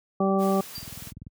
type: harmonic tone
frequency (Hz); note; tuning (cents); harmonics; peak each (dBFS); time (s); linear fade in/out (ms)
193.9; G3; -19; 1 / 2 / 3 / 4 / 6; -23 / -26 / -28 / -29 / -31; 0.2-0.61; 5
type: noise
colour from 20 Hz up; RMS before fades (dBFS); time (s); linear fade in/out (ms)
white; -42; 0.38-1.13; 50
type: tone with exponential decay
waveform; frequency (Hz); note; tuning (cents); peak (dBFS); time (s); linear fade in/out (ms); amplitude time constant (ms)
square; 4721; D8; +8; -33; 0.75-0.98; 5; 48
type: click train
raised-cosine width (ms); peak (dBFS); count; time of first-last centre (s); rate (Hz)
5; -28; 11; 0.78-1.268; 20.5
effects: high-pass 60 Hz 12 dB/octave